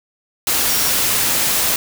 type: tone in noise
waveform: sine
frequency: 5600 Hz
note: F8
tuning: 4 cents sharp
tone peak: -25 dBFS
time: 0.69-0.9 s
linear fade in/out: 2 ms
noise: white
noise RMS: -17 dBFS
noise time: 0.47-1.76 s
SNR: -11 dB
effects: none